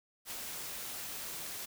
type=noise with ADSR envelope; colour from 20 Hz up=white; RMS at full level=-40 dBFS; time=0.25-1.66 s; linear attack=65 ms; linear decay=5 ms; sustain=-2 dB; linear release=16 ms; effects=none